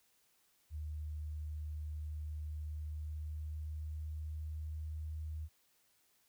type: tone with pitch glide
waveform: sine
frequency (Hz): 76.2 to 77.67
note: D#2 to D#2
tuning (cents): -36 to -2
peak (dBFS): -39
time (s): 0.7-5.49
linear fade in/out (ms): 50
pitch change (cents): +34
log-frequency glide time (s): 2.65-5.05
effects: white hiss -73 dBFS RMS until 6.28 s